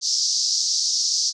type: band-pass noise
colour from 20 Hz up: white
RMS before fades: -22 dBFS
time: 0.01-1.33 s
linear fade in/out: 50 ms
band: 4600 to 6000 Hz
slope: 48 dB/octave
effects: none